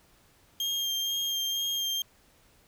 35% pulse tone with vibrato, 3209 Hz, G7, 40 cents sharp, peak -26 dBFS, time 0.6-2.02 s, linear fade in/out 2 ms, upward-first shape sine, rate 2.1 Hz, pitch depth 15 cents each way, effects pink hiss -62 dBFS RMS until 2.67 s

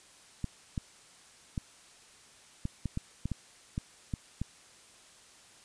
clicks, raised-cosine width 5 ms, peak -20 dBFS, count 11, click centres 0.443 / 0.778 / 1.578 / 2.654 / 2.857 / 2.974 / 3.256 / 3.317 / 3.779 / 4.138 / 4.416 s, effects white hiss -57 dBFS RMS until 5.64 s + resampled to 22050 Hz

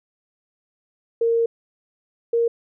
sine tone pair in turn, 461.8 / 466.1 Hz, A#4 / A#4, -16 / 0 cents, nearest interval unison, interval 16 cents, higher second, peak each -16 dBFS, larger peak neither, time 1.21-1.46 / 2.33-2.48 s, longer first, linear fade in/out 5 ms, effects none

